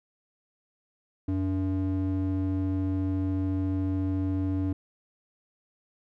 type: ring-modulated tone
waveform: triangle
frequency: 188.8 Hz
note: F#3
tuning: 35 cents sharp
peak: -20 dBFS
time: 1.28-4.73 s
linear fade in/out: 5 ms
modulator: 97.9 Hz
effects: none